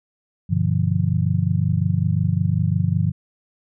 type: chord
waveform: sine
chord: G dominant seventh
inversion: none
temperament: equal with one note detuned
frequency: 98 / 123.47 / 146.83 / 172.31 Hz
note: G2 / B2 / D3 / F3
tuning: 0 / 0 / 0 / -23 cents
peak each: -21 / -24 / -23 / -22 dBFS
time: 0.49-3.12 s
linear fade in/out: 20 ms
effects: none